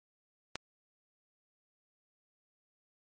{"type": "click", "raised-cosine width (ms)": 0.2, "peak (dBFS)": -17, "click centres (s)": 0.556, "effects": ["MP3 48 kbps"]}